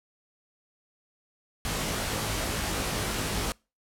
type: noise with comb filter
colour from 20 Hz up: pink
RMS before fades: -30 dBFS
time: 1.65-3.52 s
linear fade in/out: 0 ms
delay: 19 ms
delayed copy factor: +0.9
effects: noise-tail reverb RT60 0.3 s tail -26 dB re dry + low-pass 12000 Hz 12 dB/octave